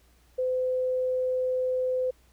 sine tone, 510 Hz, C5, 44 cents flat, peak -24 dBFS, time 0.38-2.11 s, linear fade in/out 10 ms, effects added 60 Hz sine -59 dBFS peak until 2.32 s + pink hiss -64 dBFS RMS until 2.32 s

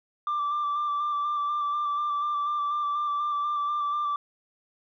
sine tone with vibrato, 1176 Hz, D6, 2 cents sharp, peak -23 dBFS, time 0.27-4.16 s, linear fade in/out 2 ms, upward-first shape square, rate 4.1 Hz, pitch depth 19 cents each way, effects tanh soft clip ceiling -23 dBFS

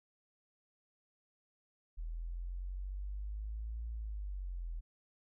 sine exponential two-way sweep, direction up then down, 40.19 to 57 to 40.19 Hz, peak -38 dBFS, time 1.97-4.81 s, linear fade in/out 20 ms, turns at 3.88 s, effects none

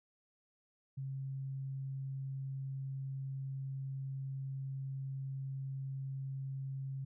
sine tone, 135 Hz, C#3, 45 cents flat, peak -38 dBFS, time 0.97-7.05 s, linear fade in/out 10 ms, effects none

